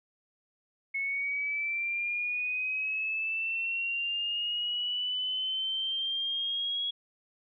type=linear sweep; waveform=sine; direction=up; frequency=2189 to 3334 Hz; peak=-29 dBFS; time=0.94-6.91 s; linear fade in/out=10 ms; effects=none